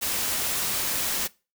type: noise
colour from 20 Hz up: white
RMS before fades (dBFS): -27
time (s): 0.01-1.28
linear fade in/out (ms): 20
effects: noise-tail reverb RT60 0.3 s tail -22 dB re dry